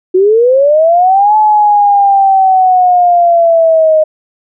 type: linear two-way sweep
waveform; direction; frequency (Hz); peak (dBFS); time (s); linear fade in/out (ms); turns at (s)
sine; up then down; 360 to 861 to 619; -4; 0.14-4.04; 10; 1.36
effects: none